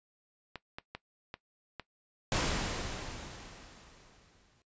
clicks, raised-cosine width 0.3 ms, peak -24 dBFS, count 7, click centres 0.557 / 0.785 / 0.95 / 1.341 / 1.797 / 2.382 / 2.61 s
pink noise with exponential decay, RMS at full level -29 dBFS, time 2.32-4.62 s, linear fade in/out 1 ms, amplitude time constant 500 ms
effects noise-tail reverb RT60 0.1 s tail -18 dB re dry + resampled to 16000 Hz

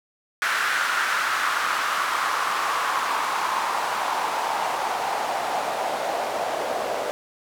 white noise with band-pass filter sweep, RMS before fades -25 dBFS, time 0.42-7.11 s, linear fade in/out 0 ms, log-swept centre 1500 to 610 Hz, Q 3.1, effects none

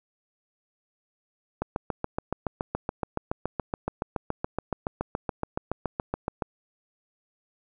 click train, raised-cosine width 1 ms, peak -13 dBFS, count 35, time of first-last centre 1.62-6.422 s, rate 7.08 Hz, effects none

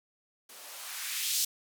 violet noise with band-pass filter sweep, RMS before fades -35 dBFS, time 0.49-1.45 s, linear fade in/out 5 ms, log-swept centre 330 to 4900 Hz, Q 1.2, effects none

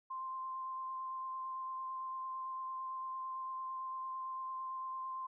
sine tone with vibrato, 1046.5 Hz, C6, in tune, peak -39 dBFS, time 0.1-5.27 s, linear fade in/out 10 ms, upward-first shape sine, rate 8.9 Hz, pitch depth 10 cents each way, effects none

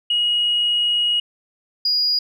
sine tone pair in turn, 2894 / 4883 Hz, F#7 / D#8, -39 / -33 cents, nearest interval major sixth, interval 906 cents, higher second, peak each -15 dBFS, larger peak neither, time 0.1-1.2 / 1.85-2.19 s, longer first, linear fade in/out 5 ms, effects tanh soft clip ceiling -11 dBFS

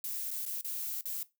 violet noise with dropouts, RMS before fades -37 dBFS, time 0.04-1.23 s, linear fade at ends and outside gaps 2 ms, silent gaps 0.307-0.312 / 0.454-0.462 / 0.612-0.645 / 1.01-1.055 s, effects noise-tail reverb RT60 0.2 s tail -17 dB re dry

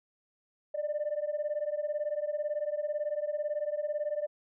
sine beating tone pair, 587.3 / 605.3 Hz, D5 / D#5, 0 / -48 cents, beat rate 18 Hz, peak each -32 / -32 dBFS, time 0.74-4.27 s, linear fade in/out 10 ms, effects tanh soft clip ceiling -25 dBFS

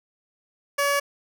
15% pulse tone, 567 Hz, C#5, 39 cents sharp, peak -14 dBFS, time 0.78-1 s, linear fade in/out 10 ms, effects none

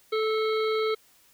harmonic tone with a mistuned harmonic, 436.6 Hz, A4, 13 cents flat, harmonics 1 / 3 / 5 / 7 / 9 / 10, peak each -24 / -32 / -36 / -41 / -39 / -44 dBFS, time 0.12-0.95 s, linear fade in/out 10 ms, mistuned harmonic 7, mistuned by +81 cents, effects white hiss -60 dBFS RMS until 1.33 s

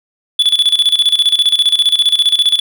triangle tone with tremolo, 3443 Hz, A7, 38 cents flat, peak -5 dBFS, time 0.39-2.6 s, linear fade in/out 5 ms, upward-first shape square, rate 15 Hz, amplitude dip 75%, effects none

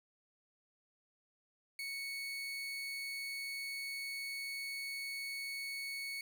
30% pulse tone, 2217 Hz, C#7, in tune, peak -37 dBFS, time 1.79-6.21 s, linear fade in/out 2 ms, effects none

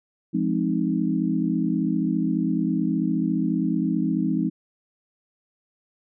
sine chord, F minor seventh, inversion none, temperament equal with one note detuned, 172.81 / 207.7 / 261.6 / 311.1 Hz, F3 / Ab3 / C4 / Eb4, -18 / 0 / 0 / 0 cents, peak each -26 dBFS, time 0.33-4.5 s, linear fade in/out 20 ms, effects none

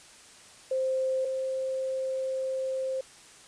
sine tone pair in turn, 523.3 / 525.7 Hz, C5 / C5, 0 / +8 cents, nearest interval unison, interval 8 cents, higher second, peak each -25 / -28 dBFS, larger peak first, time 0.71-1.25 / 1.25-3.01 s, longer second, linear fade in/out 5 ms, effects white hiss -52 dBFS RMS until 3.47 s + resampled to 22050 Hz

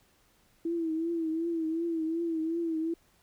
sine tone with vibrato, 328.2 Hz, E4, 8 cents flat, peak -28 dBFS, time 0.65-2.94 s, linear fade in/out 5 ms, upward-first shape triangle, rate 2.7 Hz, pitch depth 74 cents each way, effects pink hiss -66 dBFS RMS until 3.22 s

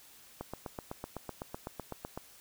click train, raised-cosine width 1 ms, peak -24 dBFS, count 15, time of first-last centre 0.41-2.175 s, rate 7.93 Hz, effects white hiss -57 dBFS RMS until 2.4 s

